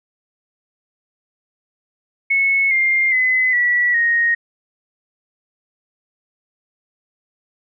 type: tone with pitch steps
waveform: sine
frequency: 2197 / 2110 / 2026 / 1946 / 1868.9 Hz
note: C#7 / C7 / B6 / B6 / A#6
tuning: -16 / +14 / +44 / -26 / +4 cents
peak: -13 dBFS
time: 2.3-4.35 s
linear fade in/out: 10 ms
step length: 410 ms
effects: none